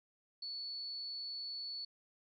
sine tone, 4435 Hz, C#8, in tune, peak -40 dBFS, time 0.42-1.85 s, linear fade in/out 5 ms, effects MP3 64 kbps

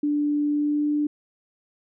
sine tone with pitch glide, 293.7 to 296.1 Hz, D4 to D4, 0 to +14 cents, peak -20 dBFS, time 0.03-1.07 s, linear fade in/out 5 ms, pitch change +14 cents, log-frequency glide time 0.48-0.89 s, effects none

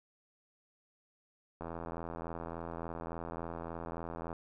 click train, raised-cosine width 1 ms, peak -27 dBFS, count 228, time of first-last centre 1.61-4.329 s, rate 83.5 Hz, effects none

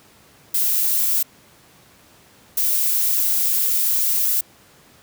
violet noise bursts at uneven times, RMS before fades -19 dBFS, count 2, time 0.54-1.23 / 2.57-4.41 s, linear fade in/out 5 ms, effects pink hiss -51 dBFS RMS until 5.02 s + high-pass 80 Hz 12 dB/octave

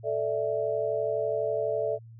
sine chord, A suspended fourth, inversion none, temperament equal, 440 / 587.3 / 659.3 Hz, A4 / D5 / E5, 0 / 0 / 0 cents, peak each -30 dBFS, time 0.03-1.99 s, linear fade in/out 50 ms, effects added 114 Hz sine -45 dBFS peak until 2.19 s

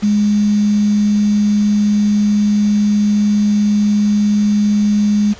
sine tone with quantisation, 207.7 Hz, G#3, in tune, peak -10 dBFS, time 0.02-5.34 s, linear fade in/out 20 ms, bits 5, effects pink hiss -38 dBFS RMS until 5.39 s + resampled to 16000 Hz

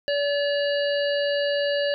harmonic tone, 573 Hz, D5, 43 cents flat, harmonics 1 / 3 / 5 / 7 / 8, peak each -22 / -30 / -32 / -37 / -35 dBFS, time 0.08-1.94 s, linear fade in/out 0 ms, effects none

